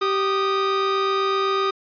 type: tone pair together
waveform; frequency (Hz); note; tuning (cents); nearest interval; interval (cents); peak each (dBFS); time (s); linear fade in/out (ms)
45% pulse; 388.7 / 1234; G4 / D#6; -15 / -15; octave + minor sixth; 2000; -22; 0.01-1.71; 10
effects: resampled to 11025 Hz